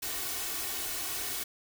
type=noise with comb filter; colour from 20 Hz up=white; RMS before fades=-35 dBFS; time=0.02-1.44 s; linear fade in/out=10 ms; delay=2.7 ms; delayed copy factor=+0.7; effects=none